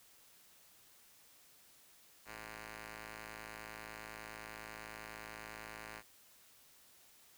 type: ring-modulated tone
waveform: 5% pulse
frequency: 110 Hz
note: A2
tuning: in tune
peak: -33 dBFS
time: 2.25-6.03 s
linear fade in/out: 50 ms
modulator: 1290 Hz
effects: white hiss -64 dBFS RMS until 7.37 s